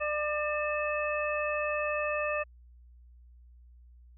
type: harmonic tone with a mistuned harmonic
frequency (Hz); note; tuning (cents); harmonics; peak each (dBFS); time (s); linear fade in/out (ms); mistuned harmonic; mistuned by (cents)
598; D5; +31; 1 / 2 / 3 / 4; -31 / -35 / -37 / -35; 0-2.44; 20; 4; +140
effects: added 60 Hz sine -52 dBFS peak until 4.17 s